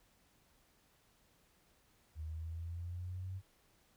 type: exponential sweep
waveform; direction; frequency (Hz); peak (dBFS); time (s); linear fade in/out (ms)
sine; up; 77.1 to 95.6; -40; 2.15-3.42; 50
effects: pink hiss -71 dBFS RMS until 3.96 s